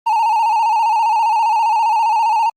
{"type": "tone with vibrato", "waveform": "triangle", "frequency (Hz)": 887, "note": "A5", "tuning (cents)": 14, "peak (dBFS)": -10, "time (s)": [0.06, 2.5], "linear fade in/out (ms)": 10, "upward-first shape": "square", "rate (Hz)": 15, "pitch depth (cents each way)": 66, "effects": ["Opus 24 kbps"]}